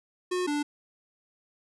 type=tone pair in turn; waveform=square; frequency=362.4 / 293.2 Hz; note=F#4 / D4; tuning=-36 / -3 cents; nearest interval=major third; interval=367 cents; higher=first; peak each=-27 dBFS; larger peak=neither; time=0.31-0.47 / 0.47-0.63 s; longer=neither; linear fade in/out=10 ms; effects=resampled to 24000 Hz

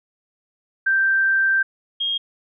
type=tone pair in turn; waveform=sine; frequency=1568 / 3245 Hz; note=G6 / G#7; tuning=0 / -41 cents; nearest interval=octave + minor second; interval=1259 cents; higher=second; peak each=-15 / -20 dBFS; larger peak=first; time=0.86-1.63 / 2-2.18 s; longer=first; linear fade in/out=10 ms; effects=none

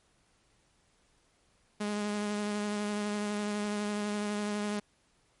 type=tone with vibrato; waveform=sawtooth; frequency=207.7 Hz; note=G#3; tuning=in tune; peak=-27 dBFS; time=1.8-4.8 s; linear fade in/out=10 ms; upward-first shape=sine; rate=12 Hz; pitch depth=16 cents each way; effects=pink hiss -69 dBFS RMS until 5.4 s + MP3 48 kbps

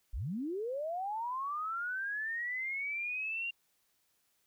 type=linear sweep; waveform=sine; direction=up; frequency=33.53 to 2794 Hz; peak=-34 dBFS; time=0.13-3.51 s; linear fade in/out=10 ms; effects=white hiss -75 dBFS RMS until 4.46 s

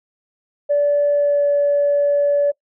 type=tone with pitch glide; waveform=sine; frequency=579 to 574.7 Hz; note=D5 to D5; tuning=-25 to -38 cents; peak=-12 dBFS; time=0.69-2.52 s; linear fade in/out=20 ms; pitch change=-13 cents; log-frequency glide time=1.12-1.46 s; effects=noise-tail reverb RT60 0.1 s tail -22 dB re dry + tanh soft clip ceiling -9 dBFS

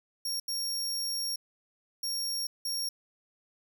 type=tone bursts at uneven times; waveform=sawtooth; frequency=5560 Hz; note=F8; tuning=9 cents flat; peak=-28 dBFS; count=4; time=0.25-0.4 / 0.48-1.36 / 2.03-2.47 / 2.65-2.89 s; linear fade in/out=5 ms; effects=none

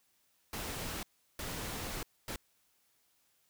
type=noise bursts at uneven times; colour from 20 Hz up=pink; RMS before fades=-40 dBFS; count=3; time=0.53-1.03 / 1.39-2.03 / 2.28-2.36 s; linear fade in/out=2 ms; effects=white hiss -73 dBFS RMS until 3.49 s

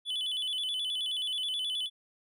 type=tone with vibrato; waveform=triangle; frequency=3226 Hz; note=G7; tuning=49 cents sharp; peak=-29 dBFS; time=0.05-1.9 s; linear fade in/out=50 ms; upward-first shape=square; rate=9.4 Hz; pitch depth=110 cents each way; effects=none

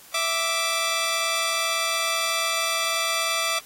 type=tone pair together; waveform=10% pulse; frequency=659.3 / 1173.9 Hz; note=E5 / D6; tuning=0 / -1 cents; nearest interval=minor seventh; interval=999 cents; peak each=-17 / -16 dBFS; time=0.14-3.59 s; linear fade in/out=5 ms; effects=white hiss -48 dBFS RMS until 3.65 s + AAC 48 kbps

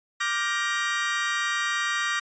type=chord; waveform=35% pulse; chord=G minor seventh; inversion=second; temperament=just; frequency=1176 / 1411.2 / 1568 / 1881.6 Hz; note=D6 / F6 / G6 / Bb6; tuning=+2 / +18 / 0 / +16 cents; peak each=-28 / -30 / -31 / -26 dBFS; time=0.2-2.2 s; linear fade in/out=10 ms; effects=resampled to 16000 Hz

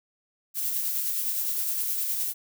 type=noise with tremolo; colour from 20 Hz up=violet; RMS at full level=-27 dBFS; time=0.54-2.34 s; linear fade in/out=50 ms; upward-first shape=sine; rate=9.7 Hz; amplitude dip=30%; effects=none

